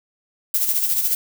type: noise with tremolo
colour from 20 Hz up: violet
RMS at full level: -18 dBFS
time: 0.54-1.15 s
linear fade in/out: 2 ms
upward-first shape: sine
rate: 14 Hz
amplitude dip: 55%
effects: none

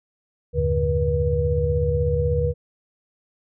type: tone cluster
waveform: sine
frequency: 77.1 / 93.3 / 109.4 / 145.4 / 483.7 Hz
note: D#2 / F#2 / A2 / D3 / B4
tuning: -15 / +15 / -9 / -17 / -36 cents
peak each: -23 / -29 / -31 / -25 / -22 dBFS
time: 0.53-2.54 s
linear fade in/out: 50 ms
effects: none

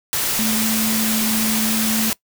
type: tone in noise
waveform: sine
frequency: 220 Hz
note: A3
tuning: in tune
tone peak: -20 dBFS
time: 0.39-2.1 s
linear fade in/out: 0 ms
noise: white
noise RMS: -21 dBFS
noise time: 0.13-2.13 s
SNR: -2 dB
effects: noise-tail reverb RT60 0.1 s tail -21 dB re dry

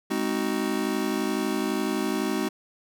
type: chord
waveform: square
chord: Ab dominant seventh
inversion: none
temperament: just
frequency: 207.7 / 259.6 / 311.5 / 373.8 Hz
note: Ab3 / C4 / Eb4 / Gb4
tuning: 0 / -13 / +2 / +18 cents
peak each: -31 dBFS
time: 0.1-2.49 s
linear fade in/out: 10 ms
effects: none

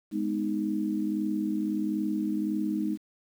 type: chord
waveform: sine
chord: G# minor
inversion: none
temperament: just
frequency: 207.7 / 249.2 / 311.5 Hz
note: G#3 / B3 / D#4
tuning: 0 / +16 / +2 cents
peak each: -30 / -35 / -29 dBFS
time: 0.11-2.98 s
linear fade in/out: 50 ms
effects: 9-bit

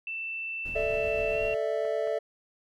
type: tone with pitch glide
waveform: sine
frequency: 2666 to 2733 Hz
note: E7 to F7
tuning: +19 to -38 cents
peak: -32 dBFS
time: 0.07-1.54 s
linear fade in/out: 2 ms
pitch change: +43 cents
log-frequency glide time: 1.3-1.41 s
type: noise with tremolo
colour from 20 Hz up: brown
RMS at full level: -40 dBFS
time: 0.65-1.55 s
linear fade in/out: 5 ms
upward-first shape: sine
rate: 7.8 Hz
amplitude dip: 30%
type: chord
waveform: triangle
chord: A suspended fourth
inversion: none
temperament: equal with one note detuned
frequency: 440 / 591.1 / 659.3 Hz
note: A4 / D5 / E5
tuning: 0 / +11 / 0 cents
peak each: -29 dBFS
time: 0.75-2.19 s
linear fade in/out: 10 ms
type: clicks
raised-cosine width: 0.5 ms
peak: -34 dBFS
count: 2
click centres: 1.852 / 2.074 s
effects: none

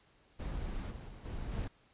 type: noise with level steps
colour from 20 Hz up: brown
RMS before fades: -39 / -45 / -48 / -41 / -37 dBFS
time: 0.39-1.68 s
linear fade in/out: 10 ms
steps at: 0.9 / 1.07 / 1.24 / 1.51 s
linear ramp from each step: 20 ms
effects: pink hiss -67 dBFS RMS until 1.93 s + resampled to 8000 Hz

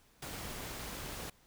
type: noise with amplitude modulation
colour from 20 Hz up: pink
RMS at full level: -41 dBFS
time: 0.22-1.3 s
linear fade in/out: 5 ms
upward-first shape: sine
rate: 244 Hz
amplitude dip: 45%
effects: pink hiss -66 dBFS RMS until 1.46 s

